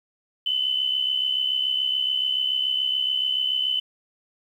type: tone pair together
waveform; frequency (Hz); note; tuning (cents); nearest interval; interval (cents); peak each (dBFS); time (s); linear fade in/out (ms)
sine; 2960 / 3027; F#7 / F#7; 0 / +39; unison; 39; -28 / -22; 0.46-3.8; 5
effects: 9-bit